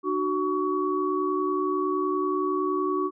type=tone cluster; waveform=sine; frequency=301.6 / 372.3 / 1126 Hz; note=D4 / F#4 / C#6; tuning=+46 / +11 / +27 cents; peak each=-29 / -26 / -28 dBFS; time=0.03-3.11 s; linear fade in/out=50 ms; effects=none